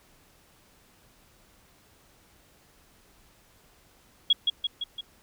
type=tone with echo; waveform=sine; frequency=3322 Hz; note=G#7; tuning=in tune; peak=-16 dBFS; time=4.3-4.33 s; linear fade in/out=5 ms; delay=170 ms; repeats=4; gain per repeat=-4 dB; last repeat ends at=5.01 s; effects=pink hiss -60 dBFS RMS until 5.22 s